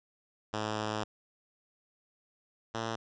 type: tone pair in turn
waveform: 5% pulse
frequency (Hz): 107.5 / 113.15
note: A2 / A2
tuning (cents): -40 / +49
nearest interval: minor second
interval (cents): 89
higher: second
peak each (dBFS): -21 / -22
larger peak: first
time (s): 0.53-1.04 / 2.74-2.96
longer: first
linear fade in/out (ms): 10
effects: resampled to 16000 Hz